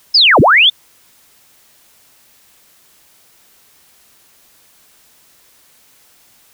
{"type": "linear two-way sweep", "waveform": "sine", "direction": "down then up", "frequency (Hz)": [5300, 84.9, 3625], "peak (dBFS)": -5, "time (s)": [0.14, 0.7], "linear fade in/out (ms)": 10, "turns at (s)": 0.4, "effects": ["white hiss -50 dBFS RMS until 6.53 s"]}